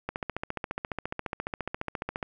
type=click train; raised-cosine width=0.5 ms; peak=-16 dBFS; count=32; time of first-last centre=0.09-2.228 s; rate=14.5 Hz; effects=none